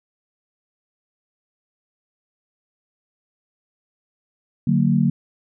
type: chord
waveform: sine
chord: D augmented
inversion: none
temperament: equal with one note detuned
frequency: 146.83 / 185 / 229.1 Hz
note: D3 / F#3 / A#3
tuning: 0 / 0 / -30 cents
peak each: -19 dBFS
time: 4.67-5.1 s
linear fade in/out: 5 ms
effects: none